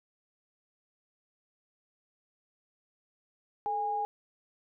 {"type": "tone pair together", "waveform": "sine", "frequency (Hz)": [436.9, 820], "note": ["A4", "G#5"], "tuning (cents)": [-12, -22], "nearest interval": "major seventh", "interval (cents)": 1090, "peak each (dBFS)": [-40, -29], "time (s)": [3.66, 4.05], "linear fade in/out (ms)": 0, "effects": []}